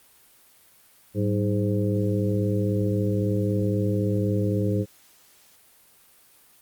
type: harmonic tone with a mistuned harmonic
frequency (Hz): 103.83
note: G#2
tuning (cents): 0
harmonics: 1 / 2 / 3 / 4 / 5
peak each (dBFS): -24 / -27 / -29 / -30 / -31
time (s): 1.14-4.86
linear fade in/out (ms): 50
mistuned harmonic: 2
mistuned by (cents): -120
effects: white hiss -56 dBFS RMS until 6.61 s + Opus 32 kbps